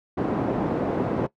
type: band-pass noise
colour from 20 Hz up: pink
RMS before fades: -25 dBFS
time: 0.17-1.27 s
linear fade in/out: 10 ms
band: 180 to 630 Hz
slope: 12 dB/octave
effects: noise-tail reverb RT60 0.1 s tail -18 dB re dry